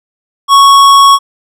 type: tone with tanh clipping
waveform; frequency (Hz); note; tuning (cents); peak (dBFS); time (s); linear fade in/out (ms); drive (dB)
sine; 1108.7; C#6; 0; -3; 0.48-1.19; 50; 17
effects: none